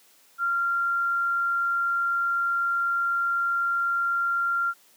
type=tone; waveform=sine; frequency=1384 Hz; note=F6; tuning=16 cents flat; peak=-22 dBFS; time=0.38-4.74 s; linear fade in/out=50 ms; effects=white hiss -58 dBFS RMS until 4.96 s + high-pass 200 Hz 12 dB/octave